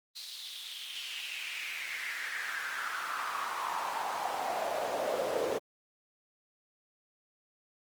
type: noise with high-pass filter sweep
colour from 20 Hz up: brown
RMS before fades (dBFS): -36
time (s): 0.15-5.59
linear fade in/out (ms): 20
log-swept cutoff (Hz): 4300 to 470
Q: 4.4
effects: Opus 32 kbps